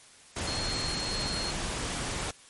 sine tone in noise, 4262 Hz, C8, 31 cents sharp, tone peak -33 dBFS, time 0.47-1.51 s, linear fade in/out 5 ms, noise pink, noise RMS -33 dBFS, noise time 0.36-2.31 s, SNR -3 dB, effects white hiss -54 dBFS RMS until 2.49 s + MP3 48 kbps

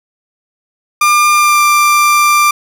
30% pulse tone with pitch glide, 1199 to 1185.2 Hz, D6 to D6, +36 to +15 cents, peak -4 dBFS, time 1.01-2.51 s, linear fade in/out 5 ms, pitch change -21 cents, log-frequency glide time 1.34-1.62 s, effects none

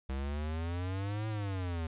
square exponential two-way sweep, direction up then down, 65.4 to 110.2 to 79.8 Hz, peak -34 dBFS, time 0.09-1.87 s, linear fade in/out 5 ms, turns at 1.28 s, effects resampled to 8000 Hz + 11-bit

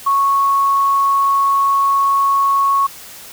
sine tone, 1105 Hz, C#6, 6 cents flat, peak -11 dBFS, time 0.06-2.87 s, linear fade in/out 10 ms, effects white hiss -36 dBFS RMS until 3.32 s

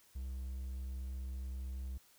triangle tone, 64.7 Hz, C2, 19 cents flat, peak -37 dBFS, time 0.15-1.98 s, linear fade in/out 10 ms, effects white hiss -66 dBFS RMS until 2.18 s

